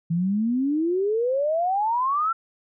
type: exponential sweep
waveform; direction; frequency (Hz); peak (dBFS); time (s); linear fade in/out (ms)
sine; up; 162 to 1368; -20; 0.1-2.33; 10
effects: none